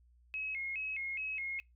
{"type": "tone with vibrato", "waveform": "sine", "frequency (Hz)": 2349, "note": "D7", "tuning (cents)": 0, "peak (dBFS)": -36, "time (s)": [0.34, 1.6], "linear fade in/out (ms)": 0, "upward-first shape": "square", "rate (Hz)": 2.4, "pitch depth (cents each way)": 150, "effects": ["noise-tail reverb RT60 0.2 s tail -25 dB re dry", "added 60 Hz sine -62 dBFS peak until 1.75 s"]}